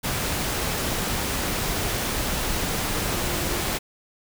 sine tone in noise, 349.2 Hz, F4, in tune, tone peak -34 dBFS, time 3.16-3.62 s, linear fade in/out 20 ms, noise pink, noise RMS -26 dBFS, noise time 0.03-3.79 s, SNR -11 dB, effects none

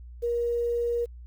sine tone with quantisation, 474.1 Hz, A#4, 29 cents sharp, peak -24 dBFS, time 0.22-1.06 s, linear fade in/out 20 ms, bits 9, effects added 60 Hz sine -41 dBFS peak until 1.26 s

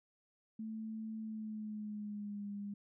sine tone with pitch glide, 220 to 202.9 Hz, A3 to G#3, 0 to -40 cents, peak -40 dBFS, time 0.59-2.74 s, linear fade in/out 5 ms, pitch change -140 cents, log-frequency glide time 1.19-2.49 s, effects none

